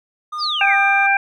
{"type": "tone with tremolo", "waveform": "triangle", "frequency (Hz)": 1219, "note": "D#6", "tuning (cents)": -36, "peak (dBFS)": -21, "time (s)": [0.32, 1.07], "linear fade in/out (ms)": 10, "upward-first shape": "sine", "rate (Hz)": 2.6, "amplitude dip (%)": 35}
{"type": "exponential sweep", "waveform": "sine", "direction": "down", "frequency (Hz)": [5300, 1748], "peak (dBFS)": -19, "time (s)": [0.38, 0.77], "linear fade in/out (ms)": 50}
{"type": "harmonic tone", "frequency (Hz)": 791, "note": "G5", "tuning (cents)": 15, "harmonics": [1, 2, 3], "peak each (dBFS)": [-17, -17, -17], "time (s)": [0.61, 1.17], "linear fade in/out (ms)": 2}
{"effects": []}